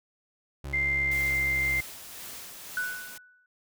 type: tone with pitch glide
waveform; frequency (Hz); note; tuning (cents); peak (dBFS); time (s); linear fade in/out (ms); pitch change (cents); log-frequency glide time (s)
30% pulse; 69.3 to 67.17; C#2 to C2; 0 to +46; -32; 0.64-1.81; 5; -54; 0.95-1.54
type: tone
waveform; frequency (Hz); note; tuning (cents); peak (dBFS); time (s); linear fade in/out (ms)
sine; 2093; C7; 0; -24; 0.73-1.81; 10
type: noise with tremolo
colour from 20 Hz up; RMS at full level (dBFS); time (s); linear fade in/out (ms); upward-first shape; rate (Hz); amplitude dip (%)
white; -41; 1.11-3.18; 5; sine; 1.9; 35
type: tone with exponential decay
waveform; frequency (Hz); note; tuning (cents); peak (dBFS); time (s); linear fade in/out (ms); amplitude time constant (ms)
sine; 1484; F#6; +5; -25; 2.77-3.46; 2; 150
effects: none